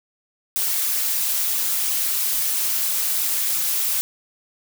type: noise with flanger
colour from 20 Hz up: blue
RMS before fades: -22 dBFS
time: 0.56-4.01 s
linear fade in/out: 0 ms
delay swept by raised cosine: 0.78 to 6.78 ms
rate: 3 Hz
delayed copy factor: +0.55
effects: none